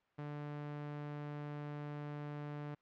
sawtooth tone, 147.1 Hz, D3, 3 cents sharp, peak -38 dBFS, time 0.18-2.75 s, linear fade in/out 10 ms, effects white hiss -75 dBFS RMS until 2.81 s + low-pass 2000 Hz 12 dB/octave

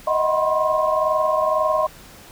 sine tone cluster, 621 / 643 / 740 / 991 / 1067 Hz, D#5 / E5 / F#5 / B5 / C6, -3 / -43 / 0 / +6 / +34 cents, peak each -20 / -26 / -28 / -27 / -21 dBFS, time 0.07-1.87 s, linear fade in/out 5 ms, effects pink hiss -44 dBFS RMS until 2.31 s

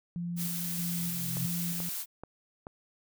sine tone with tremolo, 172.9 Hz, F3, 17 cents flat, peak -32 dBFS, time 0.16-1.89 s, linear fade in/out 0 ms, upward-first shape square, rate 1.6 Hz, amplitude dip 35%
blue noise, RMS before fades -36 dBFS, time 0.36-2.06 s, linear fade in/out 50 ms
sine tone with exponential growth, 130 Hz, C3, 11 cents flat, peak -31 dBFS, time 0.58-1.46 s, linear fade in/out 5 ms, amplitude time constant 190 ms
click train, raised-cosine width 1 ms, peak -27 dBFS, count 4, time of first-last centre 1.37-2.669 s, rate 2.31 Hz
effects none

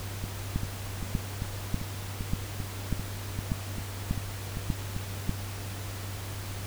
two click trains, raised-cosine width 5 ms, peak -14 / -21 dBFS, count 9 / 13, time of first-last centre 0.56-5.294 / 0.24-4.964 s, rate 1.69 / 2.54 Hz, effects added 98 Hz sine -36 dBFS peak until 6.66 s + pink hiss -41 dBFS RMS until 6.66 s

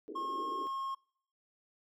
pink band-pass noise, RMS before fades -45 dBFS, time 0.08-0.67 s, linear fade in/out 0 ms, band 300 to 450 Hz, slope 48 dB/octave
triangle tone, 1079 Hz, C#6, 47 cents flat, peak -33 dBFS, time 0.15-0.95 s, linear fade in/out 10 ms
effects noise-tail reverb RT60 0.6 s tail -24 dB re dry

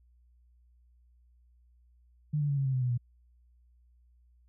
sine tone with pitch steps, 150 / 145.48 / 141.09 / 136.84 / 132.71 / 128.71 / 124.83 / 121.07 Hz, D3 / D3 / C#3 / C#3 / C3 / C3 / B2 / B2, +37 / -16 / +31 / -22 / +25 / -28 / +19 / -34 cents, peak -26 dBFS, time 2.33-2.978 s, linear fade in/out 10 ms, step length 81 ms, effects added 60 Hz sine -60 dBFS peak until 4.48 s

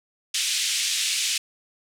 pink band-pass noise, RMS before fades -25 dBFS, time 0.34-1.38 s, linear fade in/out 5 ms, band 2600 to 9100 Hz, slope 24 dB/octave, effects none

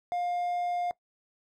triangle tone, 707 Hz, F5, 21 cents sharp, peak -26 dBFS, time 0.12-0.91 s, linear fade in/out 0 ms, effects noise-tail reverb RT60 0.1 s tail -20 dB re dry

